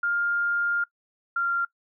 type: tone pair in turn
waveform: sine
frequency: 1405 / 1386.5 Hz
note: F6 / F6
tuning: +10 / -13 cents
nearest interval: unison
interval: 23 cents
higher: first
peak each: -22 dBFS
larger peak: neither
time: 0.03-0.84 / 1.36-1.65 s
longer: first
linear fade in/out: 5 ms
effects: noise-tail reverb RT60 0.1 s tail -22 dB re dry